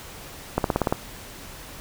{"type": "accelerating click train", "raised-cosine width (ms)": 1, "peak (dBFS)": -6, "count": 7, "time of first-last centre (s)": [0.58, 0.925], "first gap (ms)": 62, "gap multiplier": 0.97, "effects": ["pink hiss -41 dBFS RMS until 1.8 s"]}